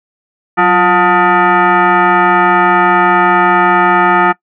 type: tone with frequency modulation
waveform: sine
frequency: 185 Hz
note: F#3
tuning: in tune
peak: -6 dBFS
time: 0.57-4.33 s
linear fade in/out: 20 ms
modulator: 535 Hz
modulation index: 2.9
effects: noise-tail reverb RT60 0.1 s tail -22 dB re dry